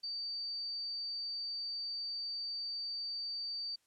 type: tone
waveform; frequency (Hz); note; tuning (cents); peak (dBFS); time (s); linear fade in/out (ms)
sine; 4616; D8; -31; -37; 0.03-3.76; 10
effects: white hiss -75 dBFS RMS until 3.86 s + low-pass 10000 Hz 12 dB/octave